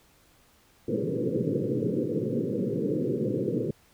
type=band-pass noise; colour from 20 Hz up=white; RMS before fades=-28 dBFS; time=0.88-3.71 s; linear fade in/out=5 ms; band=110 to 510 Hz; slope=96 dB/octave; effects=pink hiss -61 dBFS RMS until 3.93 s